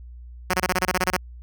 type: tone bursts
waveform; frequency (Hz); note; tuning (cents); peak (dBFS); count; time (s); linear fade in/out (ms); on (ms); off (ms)
5% pulse; 183.6; F#3; -13; -8; 11; 0.5-1.167; 2; 37; 26
effects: added 60 Hz sine -38 dBFS peak until 1.42 s